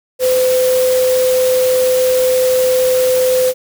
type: tone in noise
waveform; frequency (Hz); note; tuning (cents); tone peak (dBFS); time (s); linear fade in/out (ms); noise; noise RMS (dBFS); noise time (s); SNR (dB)
sine; 510; C5; -44; -10; 0.19-3.54; 50; white; -23; 0.19-3.54; +10
effects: none